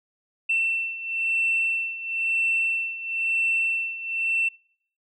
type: beating tone pair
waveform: sine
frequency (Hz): 2688 / 2689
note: E7 / E7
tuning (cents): +33 / +34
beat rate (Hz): 1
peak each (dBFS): -27 / -23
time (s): 0.49-4.49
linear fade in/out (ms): 10
effects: noise-tail reverb RT60 0.6 s tail -26 dB re dry + tanh soft clip ceiling -15 dBFS